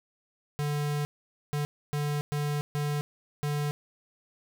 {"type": "tone bursts at uneven times", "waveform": "square", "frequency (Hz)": 146.83, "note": "D3", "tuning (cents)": 0, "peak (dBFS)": -28, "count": 6, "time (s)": [[0.59, 1.05], [1.53, 1.65], [1.93, 2.21], [2.32, 2.61], [2.75, 3.01], [3.43, 3.71]], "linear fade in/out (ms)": 0, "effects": []}